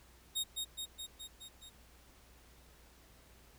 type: tone with echo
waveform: sawtooth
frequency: 3729 Hz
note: A#7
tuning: in tune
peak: -30 dBFS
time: 0.35-0.44 s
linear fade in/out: 20 ms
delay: 210 ms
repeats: 6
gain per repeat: -3 dB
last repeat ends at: 1.7 s
effects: added 60 Hz sine -63 dBFS peak until 3.58 s + pink hiss -63 dBFS RMS until 3.58 s